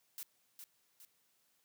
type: noise with echo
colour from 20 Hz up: blue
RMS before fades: -45 dBFS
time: 0.18-0.23 s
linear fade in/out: 0 ms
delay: 410 ms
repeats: 2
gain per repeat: -6 dB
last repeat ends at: 1.05 s
effects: white hiss -75 dBFS RMS until 1.64 s + high-pass 80 Hz 12 dB/octave